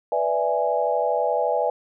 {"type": "chord", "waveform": "sine", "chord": "E dominant seventh", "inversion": "second", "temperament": "equal", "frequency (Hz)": [493.9, 587.3, 659.3, 830.6], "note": ["B4", "D5", "E5", "G#5"], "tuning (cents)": [0, 0, 0, 0], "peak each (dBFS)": -25, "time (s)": [0.12, 1.7], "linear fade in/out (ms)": 2, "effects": []}